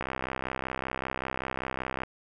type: click train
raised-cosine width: 0.5 ms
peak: -16 dBFS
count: 133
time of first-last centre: 0.01-2.035 s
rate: 65.2 Hz
effects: none